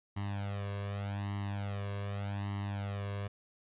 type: tone with flanger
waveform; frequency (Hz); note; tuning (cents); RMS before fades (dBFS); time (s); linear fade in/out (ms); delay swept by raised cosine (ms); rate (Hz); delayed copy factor
sawtooth; 100.6; G2; +45; -37; 0.16-3.28; 10; 1 to 1.83; 0.84; +0.85
effects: resampled to 8000 Hz